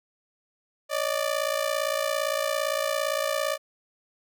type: ring-modulated tone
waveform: sawtooth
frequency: 590 Hz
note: D5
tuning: 8 cents sharp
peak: -18 dBFS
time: 0.89-3.58 s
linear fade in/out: 50 ms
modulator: 28.8 Hz
effects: none